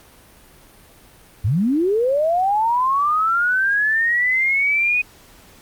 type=linear sweep; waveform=sine; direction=up; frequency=85.2 to 2500 Hz; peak=-15 dBFS; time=1.44-5.02 s; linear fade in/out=10 ms; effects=pink hiss -48 dBFS RMS until 5.61 s + Opus 48 kbps